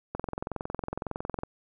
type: click train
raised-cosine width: 1 ms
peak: -18 dBFS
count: 29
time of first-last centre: 0.15-1.434 s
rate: 21.8 Hz
effects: none